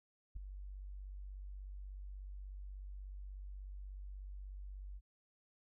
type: tone with ADSR envelope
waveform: sine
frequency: 48.25 Hz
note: G1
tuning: 27 cents flat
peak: -37 dBFS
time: 0.35-5.01 s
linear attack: 15 ms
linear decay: 5 ms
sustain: -8 dB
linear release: 45 ms
effects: none